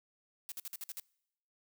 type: noise bursts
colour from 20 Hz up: blue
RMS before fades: -42 dBFS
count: 7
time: 0.49-0.998 s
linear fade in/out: 0 ms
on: 28 ms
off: 52 ms
effects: noise-tail reverb RT60 0.8 s tail -25 dB re dry